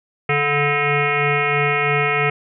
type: tone with frequency modulation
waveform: sine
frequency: 1302 Hz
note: E6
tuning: 22 cents flat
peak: -15 dBFS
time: 0.29-2.3 s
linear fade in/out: 5 ms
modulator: 289 Hz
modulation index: 4.2
effects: none